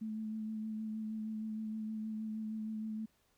sine tone with vibrato, 217.7 Hz, A3, 18 cents flat, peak -37 dBFS, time 0.01-3.06 s, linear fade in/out 10 ms, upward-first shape sine, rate 6.4 Hz, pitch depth 18 cents each way, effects pink hiss -74 dBFS RMS until 3.37 s

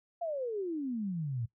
sine exponential sweep, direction down, 704 to 110 Hz, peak -32 dBFS, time 0.21-1.46 s, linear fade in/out 10 ms, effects noise-tail reverb RT60 0.1 s tail -18 dB re dry

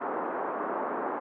white band-pass noise, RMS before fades -32 dBFS, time 0-1.2 s, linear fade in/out 20 ms, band 260 to 1200 Hz, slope 24 dB/octave, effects low-pass 2000 Hz 12 dB/octave

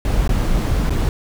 brown noise with dropouts, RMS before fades -17 dBFS, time 0.05-1.09 s, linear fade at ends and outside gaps 1 ms, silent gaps 0.277-0.292 / 0.896-0.905 s, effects none

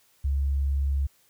sine tone, 69.3 Hz, C#2, in tune, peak -22 dBFS, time 0.24-1.07 s, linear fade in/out 10 ms, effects white hiss -63 dBFS RMS until 1.29 s

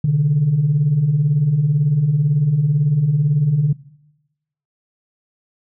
sine beating tone pair, 130.81 / 148.81 Hz, C3 / D3, 0 / +23 cents, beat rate 18 Hz, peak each -20 / -13 dBFS, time 0.04-3.73 s, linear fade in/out 5 ms, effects noise-tail reverb RT60 1.0 s tail -22 dB re dry + tanh soft clip ceiling -7 dBFS

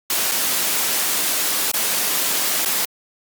white noise with dropouts, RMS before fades -20 dBFS, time 0.1-2.85 s, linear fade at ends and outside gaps 2 ms, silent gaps 0.314-0.318 / 1.716-1.738 / 2.65-2.658 s, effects high-pass 200 Hz 12 dB/octave + Opus 48 kbps

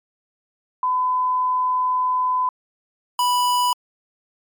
sine / square tone pair in turn, 1009 / 986 Hz, B5 / B5, +37 / -3 cents, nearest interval unison, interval 40 cents, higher first, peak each -17 dBFS, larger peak neither, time 0.83-2.49 / 3.19-3.73 s, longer first, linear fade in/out 2 ms, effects MP3 96 kbps

